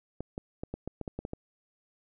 clicks, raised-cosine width 2 ms, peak -22 dBFS, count 10, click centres 0.206 / 0.379 / 0.635 / 0.74 / 0.876 / 1.013 / 1.078 / 1.19 / 1.251 / 1.334 s, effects none

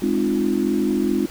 sine chord, F minor seventh, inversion first, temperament equal with one note detuned, 207.7 / 261.6 / 304.5 / 349.2 Hz, Ab3 / C4 / Eb4 / F4, 0 / 0 / -37 / 0 cents, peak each -23 dBFS, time 0.02-1.26 s, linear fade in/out 5 ms, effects pink hiss -39 dBFS RMS until 1.3 s

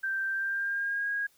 sine tone with pitch glide, 1568 to 1638.4 Hz, G6 to G#6, 0 to -24 cents, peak -28 dBFS, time 0.03-1.27 s, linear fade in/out 10 ms, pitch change +76 cents, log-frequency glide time 0.29-1.09 s, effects white hiss -65 dBFS RMS until 1.37 s

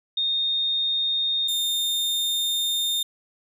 sine / 40% pulse tone pair in turn, 3680 / 3640 Hz, A#7 / A#7, -23 / -42 cents, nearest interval unison, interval 19 cents, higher first, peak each -21 dBFS, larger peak neither, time 0.17-1.48 / 1.48-3.03 s, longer second, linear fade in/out 5 ms, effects none

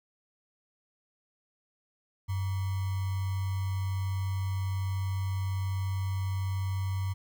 sine tone with sample-and-hold, 95.6 Hz, G2, 43 cents flat, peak -28 dBFS, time 2.28-7.14 s, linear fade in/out 20 ms, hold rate 1050 Hz, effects none

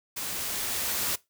white noise with level ramp, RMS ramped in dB -34 to -28 dBFS, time 0.16-1.16 s, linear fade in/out 10 ms, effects noise-tail reverb RT60 0.2 s tail -20 dB re dry

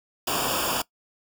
pink noise with comb filter, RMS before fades -26 dBFS, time 0.27-0.82 s, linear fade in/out 5 ms, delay 0.49 ms, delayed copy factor -0.95, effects noise-tail reverb RT60 0.1 s tail -20 dB re dry

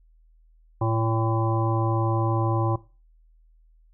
harmonic tone, 112.7 Hz, A2, 42 cents sharp, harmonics 1 / 3 / 5 / 7 / 9 / 10, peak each -23 / -28 / -32 / -31 / -31 / -39 dBFS, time 0.81-2.76 s, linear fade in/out 5 ms, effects noise-tail reverb RT60 0.3 s tail -17 dB re dry + added 40 Hz sine -54 dBFS peak until 3.93 s

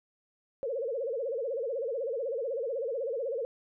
sine tone with vibrato, 502 Hz, B4, 28 cents sharp, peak -30 dBFS, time 0.63-3.45 s, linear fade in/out 0 ms, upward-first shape sine, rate 16 Hz, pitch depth 210 cents each way, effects none

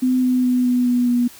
sine tone with pitch steps, 254.9 / 252.4 / 249.9 / 247.5 / 245.1 / 242.7 Hz, C4 / B3 / B3 / B3 / B3 / B3, -45 / +38 / +21 / +4 / -13 / -30 cents, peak -14 dBFS, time 0.02-1.28 s, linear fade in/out 10 ms, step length 210 ms, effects white hiss -43 dBFS RMS until 1.39 s

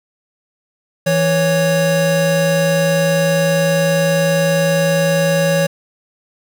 square tone pair together, 165 / 555 Hz, E3 / C#5, +2 / +2 cents, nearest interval octave + major sixth, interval 2100 cents, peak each -17 / -15 dBFS, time 1.06-5.67 s, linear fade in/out 10 ms, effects none

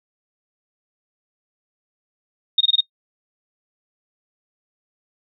sine tone bursts, 3700 Hz, A#7, 14 cents flat, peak -11 dBFS, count 5, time 2.58-2.807 s, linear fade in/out 5 ms, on 27 ms, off 23 ms, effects noise-tail reverb RT60 0.1 s tail -23 dB re dry

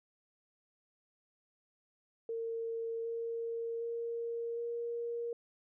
sine tone with pitch steps, 457.1 / 461.3 / 465.6 / 470 Hz, A#4 / A#4 / A#4 / A#4, -34 / -18 / -2 / +14 cents, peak -35 dBFS, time 2.29-5.33 s, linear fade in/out 2 ms, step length 760 ms, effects none

